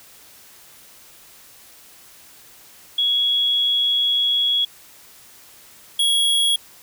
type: tone pair in turn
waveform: sine / square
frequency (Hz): 3342 / 3324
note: G#7 / G#7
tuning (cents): +10 / +1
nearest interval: unison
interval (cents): 9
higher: first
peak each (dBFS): -16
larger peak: neither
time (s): 2.98-4.65 / 5.99-6.56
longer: first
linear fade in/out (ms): 5
effects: white hiss -47 dBFS RMS until 6.82 s